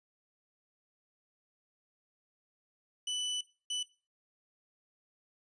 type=tone bursts at uneven times; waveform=sawtooth; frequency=2985 Hz; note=F#7; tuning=15 cents sharp; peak=-30 dBFS; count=2; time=3.07-3.41 / 3.7-3.83 s; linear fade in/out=5 ms; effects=noise-tail reverb RT60 0.3 s tail -17 dB re dry + resampled to 22050 Hz